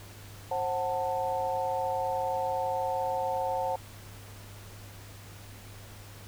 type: chord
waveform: sine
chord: F# diminished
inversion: second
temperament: just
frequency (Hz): 532.8 / 740 / 888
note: C5 / F#5 / A5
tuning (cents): +31 / 0 / +16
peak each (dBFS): -32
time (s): 0.51-3.76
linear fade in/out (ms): 5
effects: added 101 Hz sine -47 dBFS peak until 6.27 s + pink hiss -50 dBFS RMS until 6.27 s